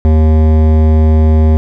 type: tone with hard clipping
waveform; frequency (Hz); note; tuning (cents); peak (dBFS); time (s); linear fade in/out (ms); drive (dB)
sine; 78.3; D#2; +11; -7; 0.05-1.57; 0; 15
effects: none